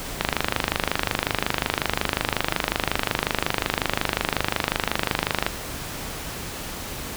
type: click train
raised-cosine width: 0.3 ms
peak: -3 dBFS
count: 135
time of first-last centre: 0.21-5.465 s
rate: 25.5 Hz
effects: pink hiss -33 dBFS RMS until 7.16 s